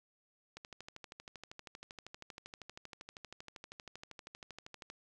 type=click train; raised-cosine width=0.2 ms; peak=-30 dBFS; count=56; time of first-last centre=0.57-4.901 s; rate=12.7 Hz; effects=none